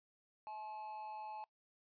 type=tone with amplitude modulation; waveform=triangle; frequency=858 Hz; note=A5; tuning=44 cents flat; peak=-40 dBFS; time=0.47-1.44 s; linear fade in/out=0 ms; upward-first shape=sine; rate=210 Hz; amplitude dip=60%; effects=noise-tail reverb RT60 0.1 s tail -23 dB re dry + resampled to 11025 Hz